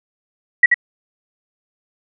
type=tone with echo; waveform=sine; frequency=1933 Hz; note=B6; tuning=38 cents flat; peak=-4 dBFS; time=0.63-0.66 s; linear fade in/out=5 ms; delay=83 ms; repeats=1; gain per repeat=-5 dB; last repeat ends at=0.743 s; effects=none